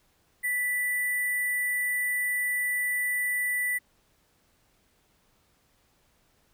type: tone with sample-and-hold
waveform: sine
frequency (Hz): 1975.5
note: B6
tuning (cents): 0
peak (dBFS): -25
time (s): 0.43-3.79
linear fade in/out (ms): 20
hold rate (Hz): 11025
effects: pink hiss -67 dBFS RMS until 6.53 s